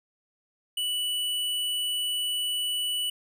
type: tone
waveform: square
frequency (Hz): 2960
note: F#7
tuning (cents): 0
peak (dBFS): -27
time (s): 0.77-3.1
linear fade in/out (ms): 5
effects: none